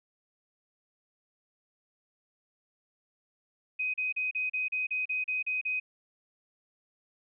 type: tone bursts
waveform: sine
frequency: 2511 Hz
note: D#7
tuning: 15 cents sharp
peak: -28 dBFS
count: 11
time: 3.79-5.8 s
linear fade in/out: 10 ms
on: 150 ms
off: 36 ms
effects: none